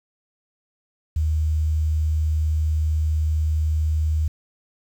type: tone with quantisation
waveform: sine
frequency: 77.78 Hz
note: D#2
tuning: in tune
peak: -18 dBFS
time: 1.16-4.28 s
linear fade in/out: 5 ms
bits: 8
effects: none